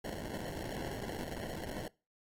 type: noise with sample-and-hold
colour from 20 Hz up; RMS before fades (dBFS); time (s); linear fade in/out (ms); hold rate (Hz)
white; -41; 0.04-1.88; 5; 1225
effects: noise-tail reverb RT60 0.3 s tail -23 dB re dry + AAC 48 kbps